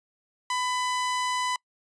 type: tone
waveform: sawtooth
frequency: 1000 Hz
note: B5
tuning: 21 cents sharp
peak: -22 dBFS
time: 0.5-1.56 s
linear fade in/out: 2 ms
effects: noise-tail reverb RT60 0.1 s tail -26 dB re dry + resampled to 22050 Hz